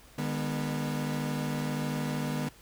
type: tone cluster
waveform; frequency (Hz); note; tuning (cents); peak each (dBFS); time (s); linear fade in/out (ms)
40% pulse; 151.3 / 204.1 / 245.6; D#3 / G#3 / B3; -48 / -30 / -9; -32 / -37 / -33; 0.18-2.49; 5
effects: added 50 Hz sine -59 dBFS peak until 2.61 s + pink hiss -56 dBFS RMS until 2.61 s